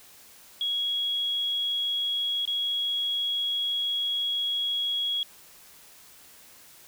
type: tone with dropouts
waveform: sine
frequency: 3322 Hz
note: G#7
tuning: in tune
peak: -25 dBFS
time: 0.61-5.23 s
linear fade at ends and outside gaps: 1 ms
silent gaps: 2.453-2.476 s
effects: white hiss -52 dBFS RMS until 6.87 s